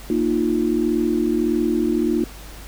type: chord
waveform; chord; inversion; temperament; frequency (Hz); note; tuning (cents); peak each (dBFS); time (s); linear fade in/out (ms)
sine; Bb suspended fourth; none; equal with one note detuned; 233.1 / 307.6 / 349.2; Bb3 / Eb4 / F4; 0 / -20 / 0; -22 / -21 / -21; 0.1-2.24; 2
effects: added 50 Hz sine -37 dBFS peak until 2.67 s + pink hiss -41 dBFS RMS until 2.67 s